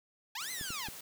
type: linear two-way sweep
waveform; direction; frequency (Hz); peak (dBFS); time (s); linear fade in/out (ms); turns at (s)
10% pulse; up then down; 784 to 2093 to 784; -29; 0.35-0.88; 5; 0.51
type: high-pass noise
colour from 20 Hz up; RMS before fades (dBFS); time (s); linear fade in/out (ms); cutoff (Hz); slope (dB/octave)
white; -47; 0.4-1.01; 5; 110; 12
type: clicks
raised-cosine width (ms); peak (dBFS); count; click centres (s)
3; -31; 3; 0.612 / 0.705 / 0.886
effects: none